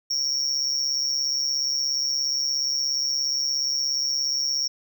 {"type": "tone with amplitude modulation", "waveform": "triangle", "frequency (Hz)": 5550, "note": "F8", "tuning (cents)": -12, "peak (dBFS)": -17, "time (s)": [0.1, 4.68], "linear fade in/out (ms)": 10, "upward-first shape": "sine", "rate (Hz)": 137, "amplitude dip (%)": 95, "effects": []}